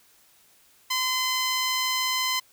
10% pulse tone, 1026 Hz, C6, 34 cents flat, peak -15 dBFS, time 0.9-2.4 s, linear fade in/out 10 ms, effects white hiss -59 dBFS RMS until 2.52 s

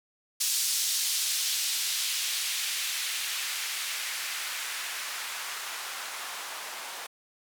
blue noise with band-pass filter sweep, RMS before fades -32 dBFS, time 0.4-7.07 s, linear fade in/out 10 ms, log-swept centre 5100 to 830 Hz, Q 0.97, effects none

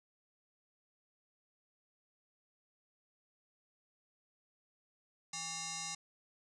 sine tone with frequency modulation, 813 Hz, G#5, 37 cents flat, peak -39 dBFS, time 5.33-5.95 s, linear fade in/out 5 ms, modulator 979 Hz, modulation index 7.5, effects none

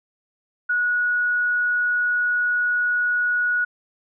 sine tone, 1460 Hz, F#6, 24 cents flat, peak -18 dBFS, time 0.69-3.65 s, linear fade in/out 10 ms, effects none

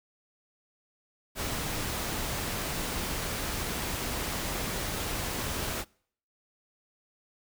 pink noise, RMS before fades -33 dBFS, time 1.35-5.85 s, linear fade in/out 50 ms, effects noise-tail reverb RT60 0.6 s tail -26 dB re dry

